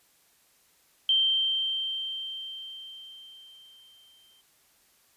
sine tone with exponential decay, 3136 Hz, G7, in tune, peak -19 dBFS, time 1.09-4.41 s, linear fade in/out 2 ms, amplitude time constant 720 ms, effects white hiss -64 dBFS RMS until 5.16 s + resampled to 32000 Hz

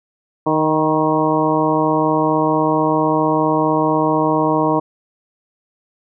harmonic tone with a mistuned harmonic, 155.56 Hz, D#3, in tune, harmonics 1 / 2 / 3 / 4 / 5 / 6 / 7, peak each -24 / -18 / -21 / -21 / -24 / -20 / -23 dBFS, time 0.46-4.8 s, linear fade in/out 10 ms, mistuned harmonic 6, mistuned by +30 cents, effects none

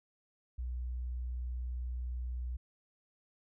sine tone, 61.5 Hz, B1, 7 cents flat, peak -35 dBFS, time 0.58-2.57 s, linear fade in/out 10 ms, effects none

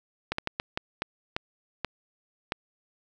slowing click train, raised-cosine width 0.3 ms, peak -12 dBFS, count 9, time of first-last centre 0.32-2.521 s, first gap 64 ms, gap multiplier 1.4, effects none

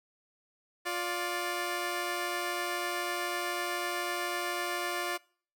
10% pulse tone pair together, 352 / 584 Hz, F4 / D5, +14 / -10 cents, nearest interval major sixth, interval 876 cents, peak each -25 / -28 dBFS, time 0.85-5.18 s, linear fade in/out 20 ms, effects noise-tail reverb RT60 0.5 s tail -25 dB re dry

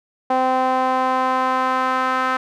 sawtooth tone with band-pass filter sweep, 258.5 Hz, C4, 21 cents flat, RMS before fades -19 dBFS, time 0.3-2.37 s, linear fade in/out 5 ms, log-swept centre 790 to 1300 Hz, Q 2.6, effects none

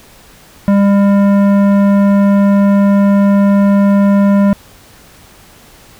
triangle tone with tanh clipping, 200 Hz, G3, 35 cents sharp, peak -8 dBFS, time 0.68-4.53 s, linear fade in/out 0 ms, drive 18 dB, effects pink hiss -41 dBFS RMS until 5.99 s

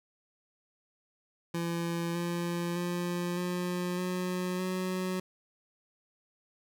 25% pulse tone with pitch steps, 169.5 / 172.46 / 175.48 / 178.54 / 181.67 / 184.84 Hz, E3 / F3 / F3 / F3 / F#3 / F#3, +49 / -21 / +9 / +38 / -31 / -1 cents, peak -27 dBFS, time 1.54-5.2 s, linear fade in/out 5 ms, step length 610 ms, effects none

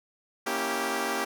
10% pulse chord, A# diminished seventh, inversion none, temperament equal with one note detuned, 233.1 / 277.2 / 324.7 / 392 Hz, A#3 / C#4 / E4 / G4, 0 / 0 / -26 / 0 cents, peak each -26 / -26 / -28 / -22 dBFS, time 0.46-1.25 s, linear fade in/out 10 ms, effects none

